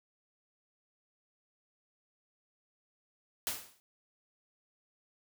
white noise with exponential decay, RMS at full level -32 dBFS, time 3.47-3.8 s, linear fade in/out 0 ms, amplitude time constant 70 ms, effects none

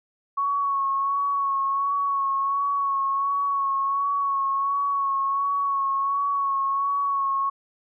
sine tone with vibrato, 1108.7 Hz, C#6, in tune, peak -21 dBFS, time 0.37-7.5 s, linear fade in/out 10 ms, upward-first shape sine, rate 1.4 Hz, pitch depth 27 cents each way, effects none

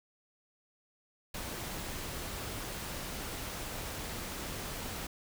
pink noise, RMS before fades -40 dBFS, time 1.34-5.07 s, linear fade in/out 5 ms, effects none

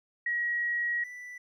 sine / triangle tone pair in turn, 1905 / 1974.8 Hz, A#6 / B6, +37 / -1 cents, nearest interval minor second, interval 62 cents, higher second, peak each -27 / -39 dBFS, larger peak first, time 0.26-1.04 / 1.04-1.38 s, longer first, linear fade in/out 5 ms, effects none

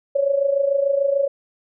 sine tone with amplitude modulation, 557 Hz, C#5, 8 cents sharp, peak -13 dBFS, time 0.15-1.28 s, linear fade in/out 10 ms, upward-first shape sine, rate 26.8 Hz, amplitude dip 70%, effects none

